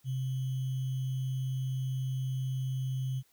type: tone with sample-and-hold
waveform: sine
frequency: 130.81 Hz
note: C3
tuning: in tune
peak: -30 dBFS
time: 0.04-3.23 s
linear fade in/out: 50 ms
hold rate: 3150 Hz
effects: white hiss -68 dBFS RMS until 3.32 s